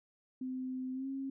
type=tone with pitch glide; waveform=sine; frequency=257.6 to 269.8 Hz; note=C4 to C#4; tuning=-27 to -47 cents; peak=-36 dBFS; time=0.41-1.3 s; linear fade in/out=5 ms; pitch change=+80 cents; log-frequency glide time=0.93-1.07 s; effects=none